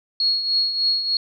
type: tone with tremolo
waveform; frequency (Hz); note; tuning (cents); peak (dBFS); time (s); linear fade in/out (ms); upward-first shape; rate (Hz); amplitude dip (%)
sine; 4317; C#8; -47; -15; 0.2-1.17; 2; triangle; 3.3; 65
effects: none